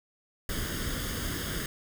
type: noise with comb filter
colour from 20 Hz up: pink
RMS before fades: -33 dBFS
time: 0.49-1.66 s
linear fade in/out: 2 ms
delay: 0.6 ms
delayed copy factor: +0.7
effects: none